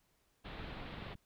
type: low-pass noise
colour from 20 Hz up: pink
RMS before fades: -47 dBFS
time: 0.44-1.15 s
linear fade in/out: 20 ms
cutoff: 4000 Hz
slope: 48 dB/octave
type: click train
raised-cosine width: 5 ms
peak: -39 dBFS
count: 14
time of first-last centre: 0.6-1.153 s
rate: 23.5 Hz
effects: pink hiss -75 dBFS RMS until 1.25 s